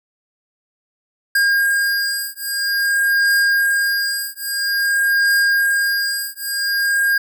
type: beating tone pair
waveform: square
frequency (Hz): 1616 / 1616.5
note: G#6 / G#6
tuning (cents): -48 / -47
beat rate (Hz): 0.5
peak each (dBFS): -19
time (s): 1.35-7.18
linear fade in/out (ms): 5
effects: none

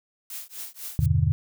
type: noise with tremolo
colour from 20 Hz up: blue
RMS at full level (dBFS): -34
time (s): 0.3-1.06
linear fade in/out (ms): 2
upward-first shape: triangle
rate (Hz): 4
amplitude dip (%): 100
type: chord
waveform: sine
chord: E minor seventh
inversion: none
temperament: just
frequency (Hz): 82.41 / 98.89 / 123.61 / 148.33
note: E2 / G2 / B2 / D3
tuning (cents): 0 / +16 / +2 / +18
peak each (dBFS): -24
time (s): 0.99-1.32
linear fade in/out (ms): 0
effects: none

